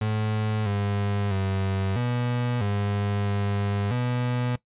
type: tone with pitch steps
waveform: 35% pulse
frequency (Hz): 107.8 / 101.2 / 96.3 / 121.8 / 101.5 / 100.9 / 123.1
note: A2 / G#2 / G2 / B2 / G#2 / G#2 / B2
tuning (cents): -35 / -44 / -30 / -24 / -39 / -49 / -5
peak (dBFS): -22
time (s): 0.01-4.56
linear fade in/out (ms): 5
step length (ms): 650
effects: noise-tail reverb RT60 0.1 s tail -19 dB re dry + resampled to 8000 Hz